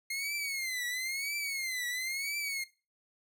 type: tone with vibrato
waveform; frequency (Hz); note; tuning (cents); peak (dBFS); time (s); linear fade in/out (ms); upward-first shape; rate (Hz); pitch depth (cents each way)
sawtooth; 2129; C7; +30; -30; 0.1-2.64; 5; triangle; 0.99; 170
effects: noise-tail reverb RT60 0.3 s tail -18 dB re dry